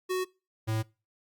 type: tone pair in turn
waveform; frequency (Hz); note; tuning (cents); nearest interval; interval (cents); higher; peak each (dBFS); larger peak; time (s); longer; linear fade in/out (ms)
square; 370 / 110.19; F#4 / A2; 0 / +3; octave + major sixth; 2097; first; -28; neither; 0.09-0.25 / 0.67-0.83; neither; 20
effects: noise-tail reverb RT60 0.3 s tail -23 dB re dry + Opus 48 kbps